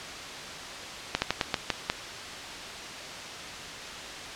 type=slowing click train; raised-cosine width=0.2 ms; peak=-6 dBFS; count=7; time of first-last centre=1.15-1.9 s; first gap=70 ms; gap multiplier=1.23; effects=white hiss -38 dBFS RMS until 4.35 s + low-pass 5000 Hz 12 dB/octave